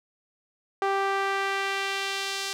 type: tone with band-pass filter sweep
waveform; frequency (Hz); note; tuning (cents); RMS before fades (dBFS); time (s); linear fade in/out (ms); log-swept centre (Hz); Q
sawtooth; 392; G4; 0; -28; 0.82-2.53; 0; 920 to 4900; 1
effects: none